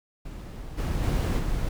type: noise with level steps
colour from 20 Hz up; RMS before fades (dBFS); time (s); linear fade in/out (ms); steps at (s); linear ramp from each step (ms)
brown; -38 / -27 / -24 / -28; 0.25-1.69; 5; 0.77 / 1.02 / 1.38; 20
effects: none